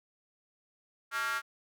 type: tone with high-pass filter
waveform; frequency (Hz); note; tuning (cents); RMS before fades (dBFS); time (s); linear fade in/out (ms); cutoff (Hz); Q
square; 125.9; B2; +34; -33; 1.11-1.42; 50; 1400; 5
effects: none